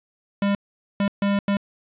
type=tone bursts at uneven times; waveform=square; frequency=200.7 Hz; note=G3; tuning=41 cents sharp; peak=-19 dBFS; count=4; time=0.42-0.55 / 1-1.08 / 1.22-1.39 / 1.48-1.57 s; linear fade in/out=2 ms; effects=resampled to 8000 Hz + 8-bit